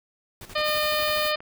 pink noise with tremolo, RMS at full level -41 dBFS, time 0.41-1.27 s, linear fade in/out 2 ms, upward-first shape square, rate 12 Hz, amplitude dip 65%
harmonic tone, 607 Hz, D#5, 43 cents flat, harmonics 1 / 2 / 3 / 4 / 5 / 6 / 7 / 8, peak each -26 / -29 / -31 / -32 / -33 / -34 / -34 / -35 dBFS, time 0.55-1.36 s, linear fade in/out 10 ms
violet noise, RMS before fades -34 dBFS, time 0.63-1.33 s, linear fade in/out 50 ms
click train, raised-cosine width 0.5 ms, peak -29 dBFS, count 10, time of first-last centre 0.99-1.405 s, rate 21.7 Hz
effects none

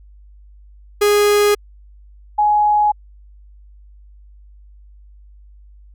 45% pulse / sine tone pair in turn, 413.1 / 837.7 Hz, G#4 / G#5, -9 / +15 cents, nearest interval octave, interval 1224 cents, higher second, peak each -11 dBFS, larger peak neither, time 1.01-1.55 / 2.38-2.92 s, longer neither, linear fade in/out 10 ms, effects added 50 Hz sine -41 dBFS peak until 5.94 s

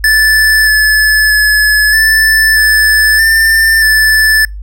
square tone with pitch steps, 1748 / 1726 / 1712 / 1759 / 1743 / 1789 / 1749 Hz, A6 / A6 / A6 / A6 / A6 / A6 / A6, -12 / -34 / -48 / -1 / -17 / +28 / -11 cents, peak -6 dBFS, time 0.04-4.45 s, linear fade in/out 2 ms, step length 630 ms, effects noise-tail reverb RT60 0.2 s tail -26 dB re dry + added 50 Hz sine -21 dBFS peak until 4.62 s

